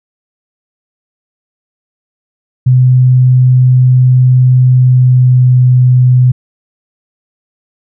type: tone with pitch glide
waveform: sine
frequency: 127.2 to 126.1 Hz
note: C3 to B2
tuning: -48 to +36 cents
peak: -3 dBFS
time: 2.66-6.32 s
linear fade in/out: 10 ms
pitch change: -16 cents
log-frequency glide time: 4.68-5.57 s
effects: none

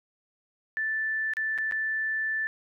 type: tone with dropouts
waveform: sine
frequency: 1760 Hz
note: A6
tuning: in tune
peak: -26 dBFS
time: 0.77-2.47 s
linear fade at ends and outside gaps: 0 ms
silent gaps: 1.336-1.369 / 1.578-1.585 / 1.712-1.722 s
effects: none

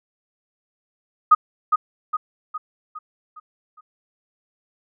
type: tone with echo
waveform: sine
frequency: 1246 Hz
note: D#6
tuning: 2 cents sharp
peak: -7 dBFS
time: 1.31-1.35 s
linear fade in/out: 10 ms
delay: 410 ms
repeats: 6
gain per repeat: -6 dB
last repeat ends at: 3.81 s
effects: none

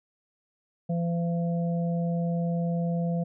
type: harmonic tone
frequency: 170 Hz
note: F3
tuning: 46 cents flat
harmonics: 1 / 3 / 4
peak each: -25 / -35 / -37 dBFS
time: 0.89-3.24 s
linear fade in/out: 10 ms
effects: none

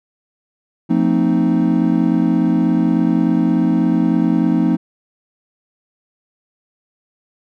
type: chord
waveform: triangle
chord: F dominant seventh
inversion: none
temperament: equal with one note detuned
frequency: 174.61 / 225 / 261.6 / 311.1 Hz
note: F3 / A3 / C4 / Eb4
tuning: 0 / +39 / 0 / 0 cents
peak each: -16 dBFS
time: 0.89-4.77 s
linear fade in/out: 20 ms
effects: none

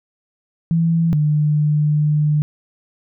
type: tone pair in turn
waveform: sine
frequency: 165.7 / 150.12 Hz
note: E3 / D3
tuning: +9 / +38 cents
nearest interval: major second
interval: 171 cents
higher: first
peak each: -13 dBFS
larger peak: neither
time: 0.71-1.13 / 1.13-2.42 s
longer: second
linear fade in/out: 0 ms
effects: none

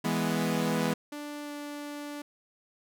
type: chord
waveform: sawtooth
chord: E major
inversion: none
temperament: equal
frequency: 164.81 / 207.7 / 246.9 Hz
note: E3 / G#3 / B3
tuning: 0 / 0 / 0 cents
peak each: -27 dBFS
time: 0.04-0.94 s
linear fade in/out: 10 ms
type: tone with pitch glide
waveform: sawtooth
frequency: 293.7 to 291.8 Hz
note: D4 to D4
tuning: 0 to -11 cents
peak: -33 dBFS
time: 1.12-2.22 s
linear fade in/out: 5 ms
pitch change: -11 cents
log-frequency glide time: 1.43-1.51 s
effects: none

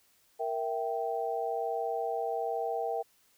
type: chord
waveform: sine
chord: E diminished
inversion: second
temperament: equal with one note detuned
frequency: 466.2 / 659.3 / 780.4 Hz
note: Bb4 / E5 / G5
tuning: 0 / 0 / -8 cents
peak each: -34 / -35 / -34 dBFS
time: 0.39-3.03 s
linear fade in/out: 20 ms
effects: white hiss -67 dBFS RMS until 3.37 s

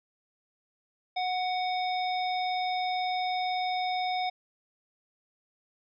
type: harmonic tone with a mistuned harmonic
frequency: 734 Hz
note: F#5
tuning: 14 cents flat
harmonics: 1 / 3 / 5 / 7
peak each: -28 / -37 / -38 / -42 dBFS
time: 1.16-4.3 s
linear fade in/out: 10 ms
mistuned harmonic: 3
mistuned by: +30 cents
effects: none

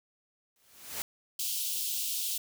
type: noise with exponential growth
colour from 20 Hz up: white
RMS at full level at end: -33 dBFS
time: 0.56-1.02 s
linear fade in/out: 1 ms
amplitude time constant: 100 ms
type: high-pass noise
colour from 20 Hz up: white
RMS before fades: -33 dBFS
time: 1.39-2.38 s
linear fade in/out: 5 ms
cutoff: 2800 Hz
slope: 48 dB/octave
effects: none

